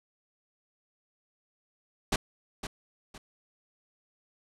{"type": "noise with echo", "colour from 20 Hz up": "pink", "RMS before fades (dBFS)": -26, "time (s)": [2.12, 2.16], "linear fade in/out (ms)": 5, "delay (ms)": 510, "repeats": 2, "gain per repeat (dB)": -10, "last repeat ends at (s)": 3.18, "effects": ["low-pass 8000 Hz 12 dB/octave"]}